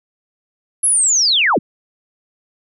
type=linear sweep; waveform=sine; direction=down; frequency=11090 to 92.5 Hz; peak=-11 dBFS; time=0.83-1.59 s; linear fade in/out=10 ms; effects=none